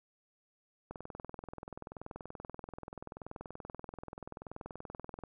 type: click train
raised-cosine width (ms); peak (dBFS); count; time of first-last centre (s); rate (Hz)
1; -29; 91; 0.91-5.237; 20.8
effects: none